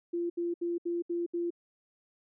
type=tone bursts; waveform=sine; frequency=344.2 Hz; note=F4; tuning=25 cents flat; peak=-29 dBFS; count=6; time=0.13-1.505 s; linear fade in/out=10 ms; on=170 ms; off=71 ms; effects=none